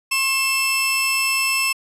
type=tone pair together; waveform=sawtooth; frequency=1075.4 / 2651 Hz; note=C6 / E7; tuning=+47 / +9 cents; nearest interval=octave + major third; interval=1562 cents; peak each=-22 / -15 dBFS; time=0.11-1.73 s; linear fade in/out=10 ms; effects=resampled to 32000 Hz